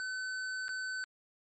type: tone with dropouts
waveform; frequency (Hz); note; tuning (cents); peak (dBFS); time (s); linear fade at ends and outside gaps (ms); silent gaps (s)
square; 1518; F#6; +44; -36; 0-1.04; 0; 0.682-0.691
effects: low-pass 9000 Hz 12 dB/octave + MP3 32 kbps